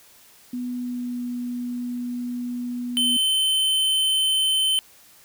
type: tone with pitch glide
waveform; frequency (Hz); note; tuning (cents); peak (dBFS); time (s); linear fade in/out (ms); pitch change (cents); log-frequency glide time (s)
sine; 246.9 to 244.2; B3 to B3; 0 to -19; -26; 0.53-3.17; 5; -19; 0.7-1.2
type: tone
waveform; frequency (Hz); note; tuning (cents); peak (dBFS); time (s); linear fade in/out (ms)
square; 3072; G7; -36; -19; 2.97-4.79; 0
effects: white hiss -52 dBFS RMS until 5.24 s